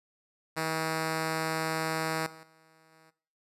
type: tone with level steps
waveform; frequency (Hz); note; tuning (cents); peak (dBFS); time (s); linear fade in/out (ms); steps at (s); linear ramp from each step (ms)
5% pulse; 160; D#3; +49; -18 / -38 / -49 / -47; 0.56-3.11; 20; 2.26 / 2.43 / 2.92; 5
effects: noise-tail reverb RT60 0.5 s tail -17 dB re dry + resampled to 32000 Hz